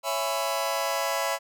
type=chord; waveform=sawtooth; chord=C# minor seventh; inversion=none; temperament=just; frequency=554.4 / 665.2 / 831.5 / 997.9 Hz; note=C#5 / E5 / G#5 / B5; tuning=0 / +16 / +2 / +18 cents; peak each=-27 / -26 / -30 / -27 dBFS; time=0.03-1.39 s; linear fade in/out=50 ms; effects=none